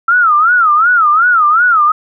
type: tone with vibrato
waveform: sine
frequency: 1324 Hz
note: E6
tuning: 7 cents sharp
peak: -6 dBFS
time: 0.08-1.92 s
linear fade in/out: 5 ms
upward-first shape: sine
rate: 2.7 Hz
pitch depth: 190 cents each way
effects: none